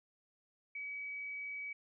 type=tone; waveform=sine; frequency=2276 Hz; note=C#7; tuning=45 cents sharp; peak=-40 dBFS; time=0.75-1.73 s; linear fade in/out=5 ms; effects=none